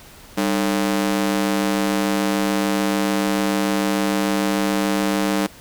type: ring-modulated tone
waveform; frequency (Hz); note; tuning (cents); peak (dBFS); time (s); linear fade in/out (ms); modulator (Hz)
sawtooth; 250; B3; +21; -11; 0.37-5.47; 10; 53.4
effects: pink hiss -44 dBFS RMS until 5.6 s